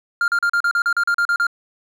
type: tone bursts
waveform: triangle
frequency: 1400 Hz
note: F6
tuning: 4 cents sharp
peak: -13 dBFS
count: 12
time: 0.21-1.468 s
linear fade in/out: 2 ms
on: 70 ms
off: 38 ms
effects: none